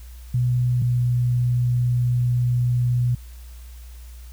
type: tone pair in turn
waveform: sine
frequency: 123.47 / 122.55 Hz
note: B2 / B2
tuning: 0 / -13 cents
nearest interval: unison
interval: 13 cents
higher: first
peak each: -17 dBFS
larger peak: neither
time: 0.34-0.82 / 0.82-3.15 s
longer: second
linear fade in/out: 5 ms
effects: added 60 Hz sine -37 dBFS peak until 4.32 s + white hiss -52 dBFS RMS until 4.32 s